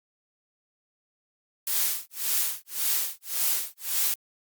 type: noise with tremolo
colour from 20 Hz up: blue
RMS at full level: -24 dBFS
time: 1.67-4.14 s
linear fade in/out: 2 ms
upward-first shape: sine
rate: 1.8 Hz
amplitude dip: 100%
effects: Opus 48 kbps